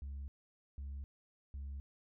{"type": "tone bursts", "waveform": "sine", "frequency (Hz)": 69.3, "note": "C#2", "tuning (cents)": 0, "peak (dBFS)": -39, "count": 3, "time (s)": [0.02, 1.8], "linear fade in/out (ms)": 0, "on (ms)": 260, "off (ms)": 500, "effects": ["tanh soft clip ceiling -40 dBFS"]}